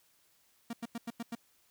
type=tone bursts; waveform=45% pulse; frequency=233.1 Hz; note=A#3; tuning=in tune; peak=-36 dBFS; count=6; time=0.7-1.352 s; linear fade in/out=5 ms; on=32 ms; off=92 ms; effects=white hiss -69 dBFS RMS until 1.7 s